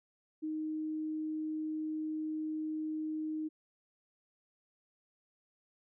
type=tone; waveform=sine; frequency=311.1 Hz; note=D#4; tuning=in tune; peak=-34 dBFS; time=0.42-3.49 s; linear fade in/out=20 ms; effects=none